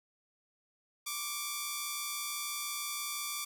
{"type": "tone pair together", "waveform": "5% pulse", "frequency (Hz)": [1108.7, 1174.6], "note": ["C#6", "D6"], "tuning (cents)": [0, 0], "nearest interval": "minor second", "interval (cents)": 100, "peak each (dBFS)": [-32, -24], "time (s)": [1.06, 3.45], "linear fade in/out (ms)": 10, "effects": []}